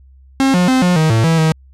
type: tone with pitch steps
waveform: 45% pulse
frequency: 268.8 / 179 / 259.1 / 178.8 / 157.6 / 112.3 / 163.5 / 158.8 Hz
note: C4 / F3 / C4 / F3 / D#3 / A2 / E3 / D#3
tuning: +47 / +43 / -17 / +41 / +23 / +36 / -14 / +36 cents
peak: -10 dBFS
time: 0.4-1.52 s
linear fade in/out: 0 ms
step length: 140 ms
effects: added 66 Hz sine -41 dBFS peak until 1.73 s + low-pass 9000 Hz 12 dB/octave